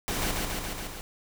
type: noise with echo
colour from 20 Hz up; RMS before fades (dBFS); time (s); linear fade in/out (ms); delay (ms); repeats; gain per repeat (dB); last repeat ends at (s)
pink; -30; 0.08-0.31; 0; 140; 5; -2; 1.01
effects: none